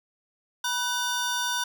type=tone cluster; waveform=square; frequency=970 / 1504 / 3590 / 5770 Hz; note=B5 / F#6 / A7 / F#8; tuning=-31 / +28 / +34 / -44 cents; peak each=-32 / -31 / -32 / -34 dBFS; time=0.64-1.64 s; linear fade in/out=5 ms; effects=none